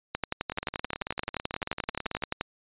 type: two click trains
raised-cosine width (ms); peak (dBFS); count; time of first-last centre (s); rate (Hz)
0.3; -12 / -17; 27 / 32; 0.15-2.411 / 0.52-2.223; 11.5 / 18.2
effects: resampled to 8000 Hz